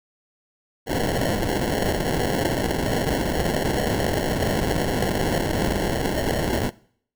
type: noise with sample-and-hold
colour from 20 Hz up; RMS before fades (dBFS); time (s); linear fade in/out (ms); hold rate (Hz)
white; -23; 0.86-6.71; 50; 1225
effects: noise-tail reverb RT60 0.6 s tail -22 dB re dry